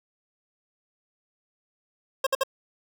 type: tone bursts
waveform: 25% pulse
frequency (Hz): 536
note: C5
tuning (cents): +42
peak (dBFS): -17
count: 3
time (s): 2.24-2.435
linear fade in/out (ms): 5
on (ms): 27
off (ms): 57
effects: none